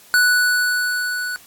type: tone with level ramp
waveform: square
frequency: 1480 Hz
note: F#6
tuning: in tune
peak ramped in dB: -12 to -24 dBFS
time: 0.14-1.36 s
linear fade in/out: 0 ms
effects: white hiss -47 dBFS RMS until 1.46 s + AAC 64 kbps